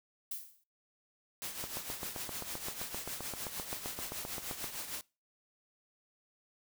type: noise with exponential decay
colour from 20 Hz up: violet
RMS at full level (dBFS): -36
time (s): 0.31-0.64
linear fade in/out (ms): 5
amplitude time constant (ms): 71
type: noise with tremolo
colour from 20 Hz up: white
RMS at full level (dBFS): -39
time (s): 1.42-5.01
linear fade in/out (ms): 0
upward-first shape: triangle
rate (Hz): 6.6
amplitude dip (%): 65
type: click train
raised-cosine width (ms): 1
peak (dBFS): -26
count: 24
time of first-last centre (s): 1.64-4.643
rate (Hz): 7.66
effects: noise-tail reverb RT60 0.3 s tail -23 dB re dry